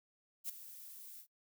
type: noise with ADSR envelope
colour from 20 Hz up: violet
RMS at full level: -38 dBFS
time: 0.44-1.27 s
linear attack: 50 ms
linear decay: 10 ms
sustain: -14 dB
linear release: 84 ms
effects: noise-tail reverb RT60 0.1 s tail -23 dB re dry